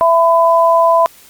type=tone pair together; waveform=sine; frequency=665.9 / 1005 Hz; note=E5 / B5; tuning=+17 / +30 cents; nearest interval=perfect fifth; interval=713 cents; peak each=-10 dBFS; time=0.01-1.06 s; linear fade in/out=0 ms; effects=white hiss -43 dBFS RMS until 1.29 s + Opus 32 kbps